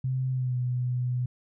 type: tone with pitch glide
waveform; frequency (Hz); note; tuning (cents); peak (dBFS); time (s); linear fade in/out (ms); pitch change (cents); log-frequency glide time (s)
sine; 130 to 124.56; C3 to B2; -11 to +15; -25; 0.04-1.26; 5; -74; 0.31-0.57
effects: none